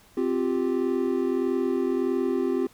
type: chord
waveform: triangle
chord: C suspended fourth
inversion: none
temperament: equal with one note detuned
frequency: 261.6 / 350.4 / 392 Hz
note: C4 / F4 / G4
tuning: 0 / +6 / 0 cents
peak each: -25 dBFS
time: 0.17-2.67 s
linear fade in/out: 5 ms
effects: pink hiss -56 dBFS RMS until 2.73 s